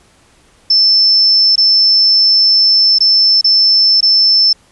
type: tone with dropouts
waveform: sine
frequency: 5300 Hz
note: E8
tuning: 9 cents sharp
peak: -6 dBFS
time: 0.7-4.53 s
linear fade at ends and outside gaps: 5 ms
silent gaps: 1.557-1.578 / 2.986-3.005 / 3.412-3.443 / 4.007-4.027 s
effects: pink hiss -49 dBFS RMS until 4.71 s + resampled to 24000 Hz